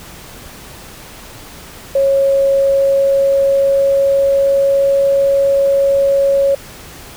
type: tone with pitch glide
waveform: sine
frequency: 548 to 553.1 Hz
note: C#5 to C#5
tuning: -20 to -4 cents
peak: -9 dBFS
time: 1.95-6.55 s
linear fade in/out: 5 ms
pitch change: +16 cents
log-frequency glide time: 2.09-5.07 s
effects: pink hiss -35 dBFS RMS until 7.16 s